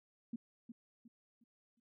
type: tone with echo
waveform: sine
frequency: 233.1 Hz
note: A#3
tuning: in tune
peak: -38 dBFS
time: 0.33-0.36 s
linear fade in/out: 5 ms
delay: 360 ms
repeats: 4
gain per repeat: -9 dB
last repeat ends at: 1.8 s
effects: none